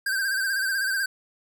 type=tone with vibrato; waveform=square; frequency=1571 Hz; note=G6; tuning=3 cents sharp; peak=-24 dBFS; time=0.06-1.06 s; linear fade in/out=5 ms; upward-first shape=sine; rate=16 Hz; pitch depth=59 cents each way; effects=none